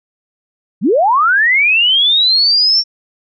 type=linear sweep; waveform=sine; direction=up; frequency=146.83 to 5520 Hz; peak=-8 dBFS; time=0.81-2.84 s; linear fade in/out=50 ms; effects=none